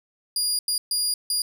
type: tone bursts at uneven times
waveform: 25% pulse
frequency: 4843 Hz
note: D#8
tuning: 48 cents flat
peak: -17 dBFS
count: 4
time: 0.36-0.59 / 0.68-0.78 / 0.91-1.14 / 1.3-1.42 s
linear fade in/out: 2 ms
effects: none